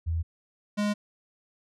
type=tone pair in turn; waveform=sine / square; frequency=82.41 / 207.3 Hz; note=E2 / G#3; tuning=0 / -3 cents; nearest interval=octave + major third; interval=1597 cents; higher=second; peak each=-25 dBFS; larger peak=neither; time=0.06-0.23 / 0.77-0.94 s; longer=neither; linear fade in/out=20 ms; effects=low-pass 8000 Hz 12 dB/octave